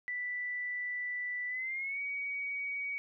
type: tone with pitch glide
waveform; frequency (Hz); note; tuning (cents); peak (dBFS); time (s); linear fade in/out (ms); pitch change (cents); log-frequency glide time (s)
sine; 1975.5 to 2256; B6 to C#7; 0 to +30; -34; 0.08-2.98; 0; +230; 1.48-2
effects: none